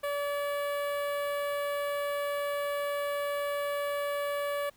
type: tone with notch filter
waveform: sawtooth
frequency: 574 Hz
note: D5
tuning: 40 cents flat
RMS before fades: -32 dBFS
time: 0.03-4.7 s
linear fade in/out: 10 ms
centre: 5800 Hz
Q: 0.53
effects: pink hiss -63 dBFS RMS until 4.76 s